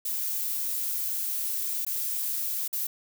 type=noise with dropouts; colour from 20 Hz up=violet; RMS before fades=-30 dBFS; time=0.05-2.87 s; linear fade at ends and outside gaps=5 ms; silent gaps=1.85-1.865 / 2.679-2.728 s; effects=none